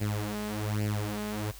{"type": "tone with flanger", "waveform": "sawtooth", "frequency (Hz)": 105.1, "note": "G#2", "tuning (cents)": 21, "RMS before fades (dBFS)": -32, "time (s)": [0, 1.52], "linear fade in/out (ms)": 20, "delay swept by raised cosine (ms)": [0.4, 4.9], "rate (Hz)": 1.2, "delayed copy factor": 0.8, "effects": ["added 50 Hz sine -47 dBFS peak until 1.59 s", "white hiss -50 dBFS RMS until 1.59 s"]}